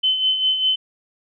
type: tone with tremolo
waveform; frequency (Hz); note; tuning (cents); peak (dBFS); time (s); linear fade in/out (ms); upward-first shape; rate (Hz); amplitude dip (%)
sine; 3051; G7; -48; -14; 0.03-0.76; 10; sine; 5; 55
effects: none